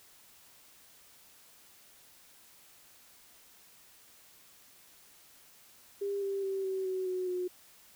sine tone with pitch steps, 400.2 / 393.6 / 387 / 380.6 / 374.3 / 368 / 361.9 Hz, G4 / G4 / G4 / F#4 / F#4 / F#4 / F#4, +36 / +7 / -22 / +49 / +20 / -9 / -38 cents, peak -31 dBFS, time 6.01-7.48 s, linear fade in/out 10 ms, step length 210 ms, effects white hiss -59 dBFS RMS until 7.95 s

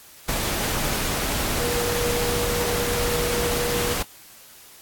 sine tone in noise, 480.3 Hz, B4, 48 cents flat, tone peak -25 dBFS, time 1.59-3.94 s, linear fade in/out 10 ms, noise pink, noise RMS -25 dBFS, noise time 0.28-4.03 s, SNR -3 dB, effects white hiss -47 dBFS RMS until 4.81 s + AAC 64 kbps

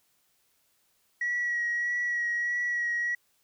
sine tone with vibrato, 1919 Hz, A#6, 50 cents sharp, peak -25 dBFS, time 1.21-3.15 s, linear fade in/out 5 ms, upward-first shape sine, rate 1.6 Hz, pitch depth 18 cents each way, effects tanh soft clip ceiling -23 dBFS + white hiss -70 dBFS RMS until 3.43 s

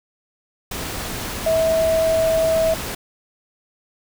sine tone in noise, 648 Hz, E5, 30 cents flat, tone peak -15 dBFS, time 1.46-2.74 s, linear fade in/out 5 ms, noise pink, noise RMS -28 dBFS, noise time 0.71-2.95 s, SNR +10 dB, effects none

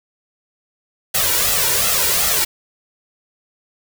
white noise with flanger, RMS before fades -17 dBFS, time 1.14-2.45 s, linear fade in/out 10 ms, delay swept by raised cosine 1.5 to 2.13 ms, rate 2.7 Hz, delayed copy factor +0.75, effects none

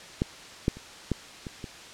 clicks, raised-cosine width 3 ms, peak -11 / -9 / -30 / -12 / -23 / -23 dBFS, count 6, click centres 0.219 / 0.681 / 0.77 / 1.117 / 1.468 / 1.642 s, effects white hiss -45 dBFS RMS until 1.93 s + low-pass 6000 Hz 12 dB/octave

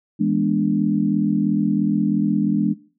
sine chord, E dominant seventh, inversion none, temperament equal with one note detuned, 164.81 / 207.7 / 244.5 / 293.7 Hz, E3 / G#3 / B3 / D4, 0 / 0 / -17 / 0 cents, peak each -25 / -19 / -25 / -21 dBFS, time 0.19-2.74 s, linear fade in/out 20 ms, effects noise-tail reverb RT60 0.4 s tail -18 dB re dry

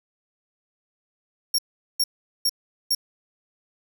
sawtooth tone bursts, 5540 Hz, F8, 15 cents flat, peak -16 dBFS, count 4, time 1.54-2.95 s, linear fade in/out 5 ms, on 45 ms, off 410 ms, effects none

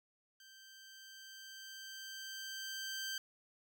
15% pulse tone with level ramp, 1563 Hz, G6, 6 cents flat, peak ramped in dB -51 to -32 dBFS, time 0.4-3.18 s, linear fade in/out 2 ms, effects none

